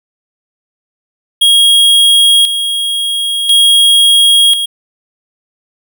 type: tone with tremolo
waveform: square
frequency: 3280 Hz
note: G#7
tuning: 22 cents flat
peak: -5 dBFS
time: 1.41-4.66 s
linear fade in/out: 10 ms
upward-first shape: square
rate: 0.48 Hz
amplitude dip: 60%
effects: none